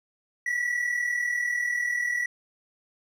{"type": "tone pair together", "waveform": "triangle", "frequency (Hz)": [1908, 1948.1], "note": ["A#6", "B6"], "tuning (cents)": [40, -24], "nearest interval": "unison", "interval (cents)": 36, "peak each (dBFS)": [-30, -24], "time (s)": [0.46, 2.26], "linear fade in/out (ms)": 5, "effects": []}